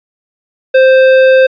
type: tone with hard clipping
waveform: triangle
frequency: 523.3 Hz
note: C5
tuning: in tune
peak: -5 dBFS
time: 0.74-1.47 s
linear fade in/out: 10 ms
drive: 15 dB
effects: resampled to 11025 Hz